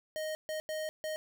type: tone bursts at uneven times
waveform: square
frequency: 622.3 Hz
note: D#5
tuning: in tune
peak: -35 dBFS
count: 4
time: 0.16-0.35 / 0.49-0.6 / 0.69-0.89 / 1.04-1.16 s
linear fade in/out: 0 ms
effects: none